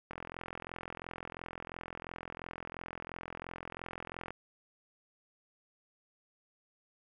click train, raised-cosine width 0.5 ms, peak -26 dBFS, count 181, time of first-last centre 0.11-4.306 s, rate 42.9 Hz, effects none

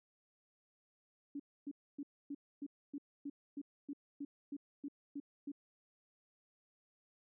sine tone bursts, 284.8 Hz, C#4, 47 cents sharp, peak -40 dBFS, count 14, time 1.35-5.518 s, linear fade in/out 5 ms, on 47 ms, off 270 ms, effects none

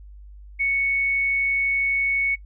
sine tone, 2217 Hz, C#7, in tune, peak -19 dBFS, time 0.59-2.36 s, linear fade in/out 20 ms, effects noise-tail reverb RT60 0.1 s tail -23 dB re dry + added 50 Hz sine -40 dBFS peak until 2.45 s

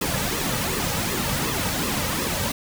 pink noise with flanger, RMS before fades -25 dBFS, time 0.01-2.52 s, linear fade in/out 5 ms, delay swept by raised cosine 1.3 to 2.9 ms, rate 2.7 Hz, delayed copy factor -0.65, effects none

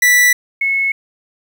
45% pulse / sine tone pair in turn, 1966 / 2191 Hz, B6 / C#7, -8 / -21 cents, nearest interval major second, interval 187 cents, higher second, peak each -8 / -13 dBFS, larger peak first, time 0.02-0.33 / 0.61-0.92 s, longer neither, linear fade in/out 5 ms, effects 8-bit

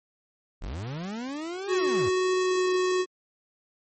40% pulse linear two-way sweep, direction up then down, 30.27 to 420 to 75.7 Hz, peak -31 dBFS, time 0.61-2.1 s, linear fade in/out 20 ms, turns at 1.72 s
square tone with pitch glide, 370 to 367.7 Hz, F#4 to F#4, 0 to -11 cents, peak -23 dBFS, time 1.67-3.06 s, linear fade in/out 50 ms, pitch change -11 cents, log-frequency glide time 2.35-2.69 s
effects MP3 32 kbps

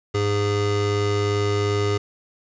square tone pair together, 102.6 / 410.4 Hz, G#2 / G#4, -21 / -21 cents, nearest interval 2 octaves, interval 2400 cents, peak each -23 dBFS, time 0.14-1.98 s, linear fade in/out 10 ms, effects resampled to 16000 Hz + 8-bit

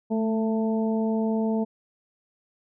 harmonic tone with a mistuned harmonic, 222.2 Hz, A3, 17 cents sharp, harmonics 1 / 2 / 3 / 4, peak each -23 / -29 / -33 / -37 dBFS, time 0.1-1.65 s, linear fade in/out 20 ms, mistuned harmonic 1, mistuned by -20 cents, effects none

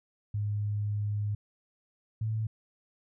sine tone pair in turn, 103.83 / 109.86 Hz, G#2 / A2, 0 / -2 cents, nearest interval minor second, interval 98 cents, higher second, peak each -28 dBFS, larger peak neither, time 0.34-1.35 / 2.21-2.47 s, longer first, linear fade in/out 5 ms, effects none

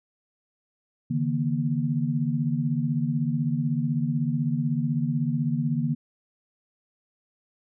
sine tone cluster, 142.2 / 158.2 / 236.2 Hz, C#3 / D#3 / A#3, +45 / +29 / +23 cents, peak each -27 dBFS, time 1.1-5.95 s, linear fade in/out 10 ms, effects none

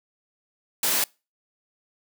white noise, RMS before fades -23 dBFS, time 0.83-1.04 s, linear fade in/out 2 ms, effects noise-tail reverb RT60 0.3 s tail -26 dB re dry + high-pass 200 Hz 12 dB/octave

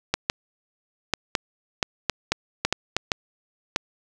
clicks, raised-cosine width 0.2 ms, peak -3 dBFS, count 12, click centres 0.14 / 0.299 / 1.137 / 1.352 / 1.828 / 2.097 / 2.32 / 2.65 / 2.726 / 2.966 / 3.118 / 3.761 s, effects none

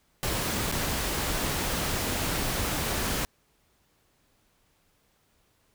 pink noise with dropouts, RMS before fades -29 dBFS, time 0.23-3.25 s, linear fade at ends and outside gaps 0 ms, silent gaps 0.715-0.723 s, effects pink hiss -68 dBFS RMS until 5.74 s

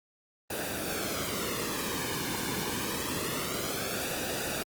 pink noise with flanger, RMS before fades -33 dBFS, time 0.5-4.63 s, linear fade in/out 5 ms, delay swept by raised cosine 0.93 to 1.54 ms, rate 0.26 Hz, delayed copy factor -0.6, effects high-pass 80 Hz 12 dB/octave + Opus 24 kbps

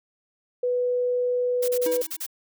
sine tone, 493.9 Hz, B4, in tune, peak -21 dBFS, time 0.63-2.02 s, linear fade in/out 5 ms
blue noise bursts, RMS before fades -31 dBFS, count 7, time 1.62-2.265 s, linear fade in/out 10 ms, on 63 ms, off 34 ms
square tone with exponential decay, 320.9 Hz, E4, 46 cents flat, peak -27 dBFS, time 1.86-2.21 s, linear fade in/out 2 ms, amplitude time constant 74 ms
effects none

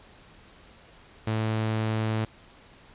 sawtooth tone, 110 Hz, A2, in tune, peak -21 dBFS, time 1.27-2.25 s, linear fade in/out 5 ms, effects pink hiss -53 dBFS RMS until 2.94 s + resampled to 8000 Hz

